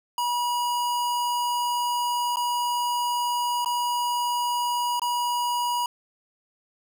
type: tone with dropouts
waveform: square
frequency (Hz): 967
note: B5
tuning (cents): -37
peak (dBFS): -24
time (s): 0.18-5.86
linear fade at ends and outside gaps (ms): 2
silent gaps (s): 2.359-2.369 / 3.647-3.659 / 4.996-5.018
effects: none